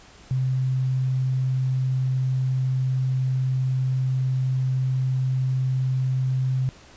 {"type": "tone with vibrato", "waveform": "sine", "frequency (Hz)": 130, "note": "C3", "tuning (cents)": -11, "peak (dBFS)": -20, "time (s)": [0.31, 6.69], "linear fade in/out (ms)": 0, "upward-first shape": "square", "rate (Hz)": 20, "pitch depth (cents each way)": 11, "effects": ["pink hiss -49 dBFS RMS until 6.96 s", "resampled to 16000 Hz"]}